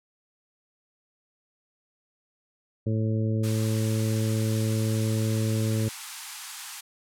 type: harmonic tone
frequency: 110 Hz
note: A2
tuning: in tune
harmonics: 1 / 2 / 3 / 4 / 5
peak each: -24 / -30 / -34 / -36 / -38 dBFS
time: 2.86-5.89 s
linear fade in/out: 10 ms
type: high-pass noise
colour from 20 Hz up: white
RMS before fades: -37 dBFS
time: 3.43-6.81 s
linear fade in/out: 10 ms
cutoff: 780 Hz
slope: 96 dB/octave
effects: low-pass 11000 Hz 12 dB/octave